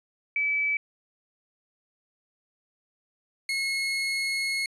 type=tone pair in turn; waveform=sine / 30% pulse; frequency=2300 / 2172 Hz; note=D7 / C#7; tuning=-37 / -36 cents; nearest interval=minor second; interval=99 cents; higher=first; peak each=-23 dBFS; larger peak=neither; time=0.36-0.77 / 3.49-4.66 s; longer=second; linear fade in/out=2 ms; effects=resampled to 24000 Hz